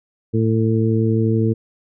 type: harmonic tone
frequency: 111.7 Hz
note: A2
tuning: 27 cents sharp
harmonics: 1 / 2 / 3 / 4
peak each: -17 / -20 / -22 / -23 dBFS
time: 0.33-1.54 s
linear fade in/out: 20 ms
effects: none